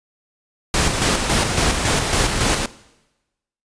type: noise with tremolo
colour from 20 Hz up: pink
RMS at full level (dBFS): -17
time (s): 0.74-2.66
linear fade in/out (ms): 2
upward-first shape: square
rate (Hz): 3.6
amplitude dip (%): 40
effects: noise-tail reverb RT60 1.0 s tail -19 dB re dry + resampled to 22050 Hz